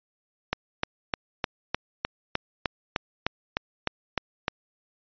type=click train; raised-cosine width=0.3 ms; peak=-8 dBFS; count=14; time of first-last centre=0.53-4.481 s; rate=3.29 Hz; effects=resampled to 11025 Hz